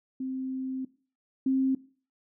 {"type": "tone pair in turn", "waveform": "sine", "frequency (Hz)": [261.6, 264.9], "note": ["C4", "C4"], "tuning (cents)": [0, 22], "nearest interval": "unison", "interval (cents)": 22, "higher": "second", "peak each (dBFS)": [-30, -22], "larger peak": "second", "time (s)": [[0.2, 0.85], [1.46, 1.75]], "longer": "first", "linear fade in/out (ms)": 5, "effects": ["noise-tail reverb RT60 0.4 s tail -19 dB re dry"]}